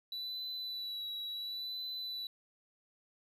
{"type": "tone with vibrato", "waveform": "triangle", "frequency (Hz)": 3951, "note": "B7", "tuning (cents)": 0, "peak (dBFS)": -37, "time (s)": [0.12, 2.27], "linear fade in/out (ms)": 2, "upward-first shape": "sine", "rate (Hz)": 0.71, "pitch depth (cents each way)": 27, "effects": []}